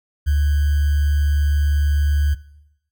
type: tone with sample-and-hold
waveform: sine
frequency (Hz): 72.8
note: D2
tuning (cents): -15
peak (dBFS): -14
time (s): 0.26-2.35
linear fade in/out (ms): 20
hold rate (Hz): 1575
effects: noise-tail reverb RT60 0.9 s tail -19 dB re dry